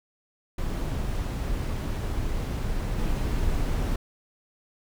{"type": "noise with level steps", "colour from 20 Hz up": "brown", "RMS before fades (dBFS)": [-28, -26], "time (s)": [0.58, 3.96], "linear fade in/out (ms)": 5, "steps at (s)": 2.97, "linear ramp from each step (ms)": 20, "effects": []}